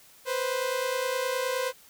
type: tone pair together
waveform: sawtooth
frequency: 493.7 / 523.3 Hz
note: B4 / C5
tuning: -1 / 0 cents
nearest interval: minor second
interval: 101 cents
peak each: -27 / -25 dBFS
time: 0.25-1.73 s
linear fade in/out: 50 ms
effects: white hiss -55 dBFS RMS until 1.89 s